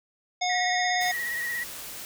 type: harmonic tone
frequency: 725 Hz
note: F#5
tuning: 35 cents flat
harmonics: 1 / 3 / 5 / 7 / 9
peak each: -26 / -31 / -33 / -34 / -36 dBFS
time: 0.41-1.12 s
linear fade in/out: 10 ms
type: tone with vibrato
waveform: sine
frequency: 1911 Hz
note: A#6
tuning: 43 cents sharp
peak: -28 dBFS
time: 0.49-1.64 s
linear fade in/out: 10 ms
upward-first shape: sine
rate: 17 Hz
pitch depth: 40 cents each way
type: noise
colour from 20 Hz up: white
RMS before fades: -39 dBFS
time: 1.01-2.05 s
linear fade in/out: 0 ms
effects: none